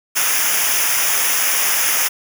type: noise with comb filter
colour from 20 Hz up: white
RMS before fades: -17 dBFS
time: 0.15-2.09 s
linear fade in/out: 20 ms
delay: 0.24 ms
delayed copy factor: -0.85
effects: none